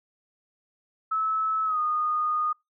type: tone with pitch glide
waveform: sine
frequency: 1300 to 1230.6 Hz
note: E6 to D#6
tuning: -24 to -19 cents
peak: -23 dBFS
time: 1.11-2.53 s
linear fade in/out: 10 ms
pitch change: -95 cents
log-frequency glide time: 1.65-1.79 s
effects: noise-tail reverb RT60 0.2 s tail -25 dB re dry